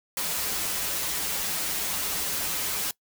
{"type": "noise with comb filter", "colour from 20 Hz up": "white", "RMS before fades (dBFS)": -29, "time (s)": [0.17, 2.91], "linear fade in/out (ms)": 2, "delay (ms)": 8.3, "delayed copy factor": -0.8, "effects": ["noise-tail reverb RT60 0.1 s tail -22 dB re dry"]}